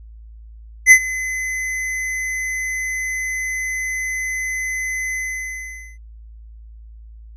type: tone with ADSR envelope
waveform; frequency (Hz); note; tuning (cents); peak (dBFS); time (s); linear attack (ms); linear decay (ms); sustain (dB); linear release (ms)
square; 2035; C7; -49; -3; 0.86-5.98; 53; 73; -19; 840
effects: added 55 Hz sine -37 dBFS peak until 7.36 s + resampled to 22050 Hz